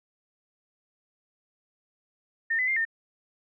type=tone with pitch steps; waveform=sine; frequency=1820 / 2013 / 2106 / 1816 Hz; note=A#6 / B6 / C7 / A#6; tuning=-42 / +33 / +11 / -46 cents; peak=-23 dBFS; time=2.5-2.852 s; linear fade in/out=10 ms; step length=88 ms; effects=none